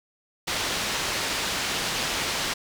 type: low-pass noise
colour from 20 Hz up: white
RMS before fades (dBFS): -28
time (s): 0.47-2.54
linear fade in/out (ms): 10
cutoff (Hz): 4900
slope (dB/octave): 12
effects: none